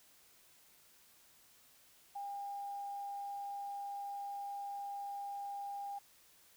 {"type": "tone with quantisation", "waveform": "sine", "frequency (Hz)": 804, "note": "G5", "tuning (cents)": 44, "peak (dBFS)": -40, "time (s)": [2.15, 5.99], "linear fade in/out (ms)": 10, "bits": 11, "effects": ["white hiss -65 dBFS RMS until 6.56 s"]}